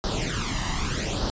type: noise with flanger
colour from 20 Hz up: pink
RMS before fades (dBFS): -27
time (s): 0.04-1.3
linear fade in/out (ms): 0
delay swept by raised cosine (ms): 0.21 to 1.05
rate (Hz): 0.83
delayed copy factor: +0.75
effects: resampled to 16000 Hz